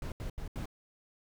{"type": "noise bursts", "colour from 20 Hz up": "brown", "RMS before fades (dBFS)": -38, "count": 4, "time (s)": [0.02, 0.657], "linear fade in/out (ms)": 2, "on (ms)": 100, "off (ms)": 79, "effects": []}